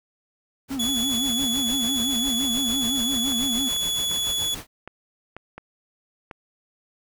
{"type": "noise with tremolo", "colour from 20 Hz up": "pink", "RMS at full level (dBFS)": -35, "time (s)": [0.68, 4.67], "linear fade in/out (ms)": 50, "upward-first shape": "sine", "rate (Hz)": 7, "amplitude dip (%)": 70}
{"type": "tone with vibrato", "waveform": "triangle", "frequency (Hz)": 251.8, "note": "B3", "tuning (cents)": 34, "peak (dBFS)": -24, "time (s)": [0.7, 3.69], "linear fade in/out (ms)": 10, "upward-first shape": "sine", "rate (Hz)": 5.9, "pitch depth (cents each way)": 170}
{"type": "tone", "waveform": "sawtooth", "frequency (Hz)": 3403, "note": "G#7", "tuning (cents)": 41, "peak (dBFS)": -20, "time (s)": [0.79, 4.55], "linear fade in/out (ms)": 10}
{"type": "clicks", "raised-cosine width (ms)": 0.5, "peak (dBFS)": -22, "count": 7, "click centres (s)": [3.32, 3.764, 4.115, 4.876, 5.366, 5.58, 6.312]}
{"effects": []}